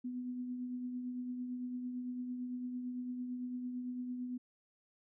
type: tone with tremolo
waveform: sine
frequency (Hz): 248.8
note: B3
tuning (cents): +13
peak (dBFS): -36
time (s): 0.04-4.38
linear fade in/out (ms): 10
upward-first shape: triangle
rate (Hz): 8.9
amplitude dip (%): 40
effects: none